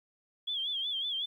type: tone with vibrato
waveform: sine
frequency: 3322 Hz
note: G#7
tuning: in tune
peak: -31 dBFS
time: 0.47-1.26 s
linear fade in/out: 10 ms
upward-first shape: sine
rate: 5.4 Hz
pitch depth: 100 cents each way
effects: 11-bit